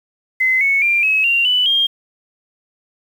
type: tone with pitch steps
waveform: sine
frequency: 2049 / 2209 / 2381 / 2567 / 2767 / 2983 / 3215 Hz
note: C7 / C#7 / D7 / E7 / F7 / F#7 / G7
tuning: -37 / -7 / +23 / -47 / -17 / +13 / +43 cents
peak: -12 dBFS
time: 0.4-1.87 s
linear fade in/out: 10 ms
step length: 210 ms
effects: 7-bit